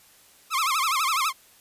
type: tone with vibrato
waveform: sawtooth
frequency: 1174.7 Hz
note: D6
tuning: in tune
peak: -18 dBFS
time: 0.5-1.33 s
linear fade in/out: 50 ms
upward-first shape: sine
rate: 12 Hz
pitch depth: 210 cents each way
effects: white hiss -55 dBFS RMS until 1.6 s + resampled to 32000 Hz